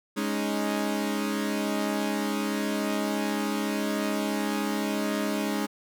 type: chord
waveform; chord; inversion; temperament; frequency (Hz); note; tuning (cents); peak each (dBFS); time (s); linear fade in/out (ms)
sawtooth; Ab suspended fourth; none; equal; 207.7 / 277.2 / 311.1; Ab3 / Db4 / Eb4; 0 / 0 / 0; -25 / -28 / -28; 0.16-5.67; 20
effects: none